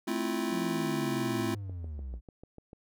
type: chord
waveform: square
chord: F major seventh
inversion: first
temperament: just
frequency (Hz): 218.3 / 261.9 / 327.4 / 349.2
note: A3 / C4 / E4 / F4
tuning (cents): -13 / +2 / -12 / 0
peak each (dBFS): -36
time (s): 0.07-1.55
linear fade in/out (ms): 10
type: linear sweep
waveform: triangle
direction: down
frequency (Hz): 184 to 54.8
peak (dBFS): -34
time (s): 0.49-2.21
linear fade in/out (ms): 50
type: click train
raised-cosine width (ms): 2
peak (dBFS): -34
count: 10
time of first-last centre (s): 1.4-2.731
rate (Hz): 6.76
effects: none